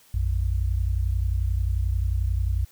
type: tone pair together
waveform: sine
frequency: 58.32 / 89.6 Hz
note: A#1 / F2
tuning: +1 / +45 cents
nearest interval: perfect fifth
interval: 744 cents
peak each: -23 / -25 dBFS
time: 0.14-2.65 s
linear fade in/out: 5 ms
effects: white hiss -56 dBFS RMS until 2.71 s